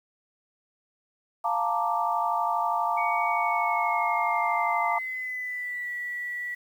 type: chord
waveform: sine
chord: Bb major seventh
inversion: second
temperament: equal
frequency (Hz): 698.5 / 880 / 932.3 / 1174.7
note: F5 / A5 / Bb5 / D6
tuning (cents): 0 / 0 / 0 / 0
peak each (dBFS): -29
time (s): 1.44-4.99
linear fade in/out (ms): 10
type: tone with pitch glide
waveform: sine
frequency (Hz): 2241 to 1950.9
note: C#7 to B6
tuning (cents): +18 to -22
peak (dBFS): -30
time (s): 2.97-6.55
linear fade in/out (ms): 10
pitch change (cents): -240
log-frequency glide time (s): 3.3-5.89
effects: 9-bit